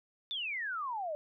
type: exponential sweep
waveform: sine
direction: down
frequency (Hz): 3609 to 582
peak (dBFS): -34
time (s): 0.31-1.15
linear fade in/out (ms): 0
effects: none